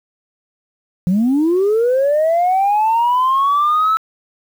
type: linear sweep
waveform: sine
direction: up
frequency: 170 to 1318.5 Hz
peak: -10 dBFS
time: 1.07-3.97 s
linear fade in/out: 0 ms
effects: tanh soft clip ceiling -9 dBFS + 7-bit